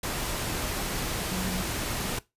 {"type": "tone in noise", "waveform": "sine", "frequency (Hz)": 185, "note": "F#3", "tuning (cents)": 0, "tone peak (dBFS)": -30, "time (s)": [1.31, 1.63], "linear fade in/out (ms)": 5, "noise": "pink", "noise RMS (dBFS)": -31, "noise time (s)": [0.03, 2.19], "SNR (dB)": -2, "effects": ["noise-tail reverb RT60 0.2 s tail -19 dB re dry", "resampled to 32000 Hz"]}